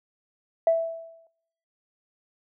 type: tone with exponential decay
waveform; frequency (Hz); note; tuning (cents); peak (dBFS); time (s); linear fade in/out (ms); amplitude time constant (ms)
sine; 659.3; E5; 0; -14; 0.67-1.27; 2; 130
effects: noise-tail reverb RT60 0.7 s tail -22 dB re dry + tanh soft clip ceiling -10 dBFS